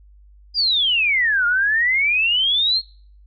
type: exponential two-way sweep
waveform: sine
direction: down then up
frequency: 4956 to 1400 to 4325 Hz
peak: -15 dBFS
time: 0.54-2.82 s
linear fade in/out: 50 ms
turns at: 1.46 s
effects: noise-tail reverb RT60 0.5 s tail -24 dB re dry + added 50 Hz sine -45 dBFS peak until 3.26 s